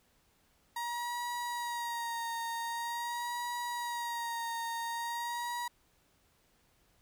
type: tone with vibrato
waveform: 35% pulse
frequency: 944 Hz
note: A#5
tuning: 22 cents sharp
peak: -33 dBFS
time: 0.76-5.68 s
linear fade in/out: 5 ms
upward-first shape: sine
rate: 0.45 Hz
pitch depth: 36 cents each way
effects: pink hiss -70 dBFS RMS until 7.01 s